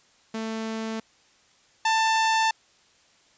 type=tone pair in turn; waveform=sawtooth; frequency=222.2 / 888.8 Hz; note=A3 / A5; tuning=+17 / +17 cents; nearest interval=2 octaves; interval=2400 cents; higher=second; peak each=-25 / -16 dBFS; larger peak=second; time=0.34-1 / 1.85-2.51 s; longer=neither; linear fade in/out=5 ms; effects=white hiss -60 dBFS RMS until 3.37 s + resampled to 16000 Hz